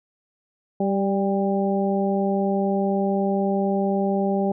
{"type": "harmonic tone with a mistuned harmonic", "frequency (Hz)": 196, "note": "G3", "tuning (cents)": 0, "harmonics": [1, 2, 3, 4], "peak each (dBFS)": [-22, -25, -27, -28], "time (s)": [0.8, 4.52], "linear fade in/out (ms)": 5, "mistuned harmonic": 4, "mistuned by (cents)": 24, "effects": []}